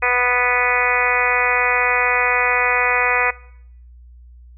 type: harmonic tone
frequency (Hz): 246.9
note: B3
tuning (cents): 0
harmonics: 2 / 3 / 4 / 5 / 6 / 7 / 8 / 9 / 10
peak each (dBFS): -24 / -25 / -24 / -24 / -25 / -25 / -21 / -25 / -21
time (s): 0.02-3.31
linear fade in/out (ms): 10
effects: noise-tail reverb RT60 0.7 s tail -21 dB re dry + added 60 Hz sine -40 dBFS peak until 4.57 s